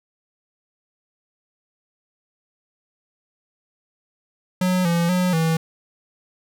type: tone with pitch steps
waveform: square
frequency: 183.1 / 170.2 / 181.6 / 162.4 Hz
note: F#3 / F3 / F#3 / E3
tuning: -18 / -44 / -32 / -26 cents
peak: -18 dBFS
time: 4.61-5.57 s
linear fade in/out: 5 ms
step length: 240 ms
effects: none